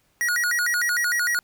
square tone with vibrato, 1661.2 Hz, G#6, in tune, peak -21 dBFS, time 0.21-1.39 s, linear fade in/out 0 ms, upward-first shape square, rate 6.6 Hz, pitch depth 240 cents each way, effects pink hiss -65 dBFS RMS until 1.43 s

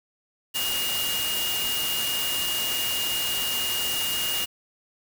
sine tone in noise, 2849 Hz, F7, 34 cents sharp, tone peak -27 dBFS, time 0.54-4.46 s, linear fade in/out 20 ms, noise white, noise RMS -29 dBFS, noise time 0.54-4.46 s, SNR -1 dB, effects none

